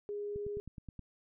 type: tone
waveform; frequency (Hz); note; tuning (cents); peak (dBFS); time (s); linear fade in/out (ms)
sine; 411.5; G#4; -16; -36; 0.09-0.6; 0
type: click train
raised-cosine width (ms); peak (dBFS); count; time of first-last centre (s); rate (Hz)
5; -33; 7; 0.36-0.993; 9.48
effects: none